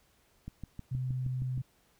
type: click train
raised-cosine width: 5 ms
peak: -28 dBFS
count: 8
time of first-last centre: 0.48-1.577 s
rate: 6.38 Hz
type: tone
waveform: sine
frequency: 128.2 Hz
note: C3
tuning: 35 cents flat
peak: -31 dBFS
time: 0.91-1.62 s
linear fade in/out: 10 ms
effects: pink hiss -68 dBFS RMS until 1.99 s